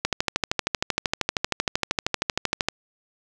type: click train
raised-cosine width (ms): 0.2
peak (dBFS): -4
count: 35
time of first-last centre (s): 0.05-2.686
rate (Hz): 12.9
effects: none